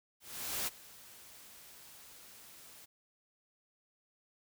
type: noise with ADSR envelope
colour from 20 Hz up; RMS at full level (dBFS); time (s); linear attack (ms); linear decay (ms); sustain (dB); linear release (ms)
white; -35; 0.2-2.86; 470; 25; -20; 17
effects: none